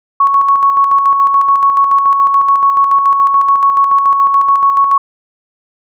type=tone with tremolo; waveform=sine; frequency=1108.7 Hz; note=C#6; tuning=in tune; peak=-5 dBFS; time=0.2-4.98 s; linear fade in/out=5 ms; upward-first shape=square; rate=7 Hz; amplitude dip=40%; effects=none